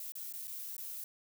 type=noise with dropouts; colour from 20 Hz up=violet; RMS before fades=-43 dBFS; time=0-1.04 s; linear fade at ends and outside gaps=2 ms; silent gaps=0.121-0.153 / 0.326-0.336 / 0.473-0.478 / 0.767-0.78 s; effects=none